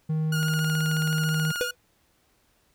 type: tone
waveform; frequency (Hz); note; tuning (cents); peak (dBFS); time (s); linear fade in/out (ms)
triangle; 156.8; D#3; +14; -21; 0.09-1.52; 10
type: tone with vibrato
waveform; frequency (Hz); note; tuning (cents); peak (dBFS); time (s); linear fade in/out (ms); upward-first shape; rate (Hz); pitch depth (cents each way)
sawtooth; 1429; F6; +39; -25; 0.32-1.71; 5; sine; 14; 26
type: click train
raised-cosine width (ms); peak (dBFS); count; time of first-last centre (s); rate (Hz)
0.3; -22; 23; 0.43-1.613; 18.6
type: tone with exponential decay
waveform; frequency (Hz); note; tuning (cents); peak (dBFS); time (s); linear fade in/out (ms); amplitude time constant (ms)
square; 493.9; B4; 0; -21; 1.61-1.75; 0; 30
effects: pink hiss -66 dBFS RMS until 2.74 s